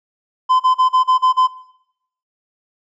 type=tone bursts; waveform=triangle; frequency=1024 Hz; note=C6; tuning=38 cents flat; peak=-8 dBFS; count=7; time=0.49-1.476 s; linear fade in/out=20 ms; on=110 ms; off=36 ms; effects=noise-tail reverb RT60 0.8 s tail -20 dB re dry + resampled to 16000 Hz